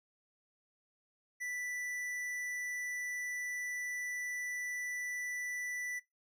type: tone with hard clipping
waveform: triangle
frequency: 1975.5 Hz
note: B6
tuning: in tune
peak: -39 dBFS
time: 1.4-6 s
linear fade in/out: 20 ms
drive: 15 dB
effects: noise-tail reverb RT60 0.2 s tail -21 dB re dry